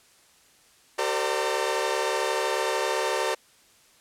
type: tone cluster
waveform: sawtooth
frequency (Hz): 382 / 449.9 / 521 / 592 / 913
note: G4 / A4 / C5 / D5 / A#5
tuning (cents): -45 / +39 / -7 / +14 / -36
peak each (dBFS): -27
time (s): 0.98-3.35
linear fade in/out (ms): 10
effects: white hiss -58 dBFS RMS until 4 s + low-pass 10000 Hz 12 dB/octave